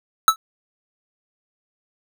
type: tone with exponential decay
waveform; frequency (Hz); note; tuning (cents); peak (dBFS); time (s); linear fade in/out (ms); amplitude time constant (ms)
square; 1308; E6; -14; -6; 0.28-0.36; 1; 17
effects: none